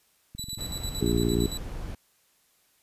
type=click train; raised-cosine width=5 ms; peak=-29 dBFS; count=27; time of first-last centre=0.35-1.526 s; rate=22.1 Hz
type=tone with tremolo; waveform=25% pulse; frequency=3951 Hz; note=B7; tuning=in tune; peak=-29 dBFS; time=0.38-1.58 s; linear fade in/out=10 ms; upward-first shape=square; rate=8.8 Hz; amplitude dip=65%
type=noise; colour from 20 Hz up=brown; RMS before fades=-36 dBFS; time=0.58-1.95 s; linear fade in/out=5 ms
type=harmonic tone; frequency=58.27 Hz; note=A#1; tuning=in tune; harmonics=1 / 2 / 3 / 4 / 5 / 6 / 7; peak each=-30 / -30 / -30 / -30 / -30 / -30 / -30 dBFS; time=1.01-1.47 s; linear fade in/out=5 ms
effects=white hiss -66 dBFS RMS until 2.82 s + resampled to 32000 Hz